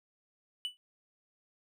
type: tone with exponential decay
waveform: triangle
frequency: 2970 Hz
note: F#7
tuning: 6 cents sharp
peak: -28 dBFS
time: 0.65-0.77 s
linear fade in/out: 0 ms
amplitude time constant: 25 ms
effects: none